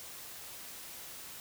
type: silence
effects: white hiss -47 dBFS RMS until 1.4 s